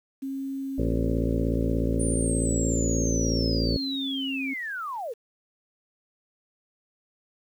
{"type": "tone with vibrato", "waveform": "sine", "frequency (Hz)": 270, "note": "C#4", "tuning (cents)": -45, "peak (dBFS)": -29, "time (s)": [0.22, 4.54], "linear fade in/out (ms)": 10, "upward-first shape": "sine", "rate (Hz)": 0.88, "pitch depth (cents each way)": 8}
{"type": "harmonic tone", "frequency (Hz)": 56.7, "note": "A#1", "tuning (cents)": -47, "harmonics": [1, 2, 3, 4, 6, 7, 8, 9, 10], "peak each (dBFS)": [-27, -30, -32, -33, -35, -35, -36, -37, -37], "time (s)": [0.78, 3.77], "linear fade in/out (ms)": 5}
{"type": "linear sweep", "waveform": "sine", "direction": "down", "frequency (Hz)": [9397, 415.3], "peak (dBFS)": -30, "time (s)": [1.99, 5.14], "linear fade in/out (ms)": 20}
{"effects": ["9-bit"]}